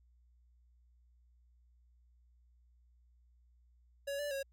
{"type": "tone with pitch steps", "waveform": "square", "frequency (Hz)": [561, 582, 548], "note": ["C#5", "D5", "C#5"], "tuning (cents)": [21, -16, -20], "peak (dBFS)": -37, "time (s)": [4.07, 4.43], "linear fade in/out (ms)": 10, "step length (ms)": 120, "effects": ["added 60 Hz sine -64 dBFS peak until 4.52 s"]}